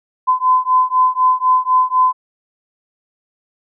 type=beating tone pair; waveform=sine; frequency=1017 / 1021 Hz; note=C6 / C6; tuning=-50 / -43 cents; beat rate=4 Hz; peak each=-14 dBFS; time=0.27-2.13 s; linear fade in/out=20 ms; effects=none